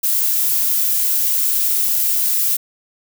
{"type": "noise", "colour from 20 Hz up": "violet", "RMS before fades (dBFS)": -17, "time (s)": [0.03, 2.57], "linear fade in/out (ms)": 10, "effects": []}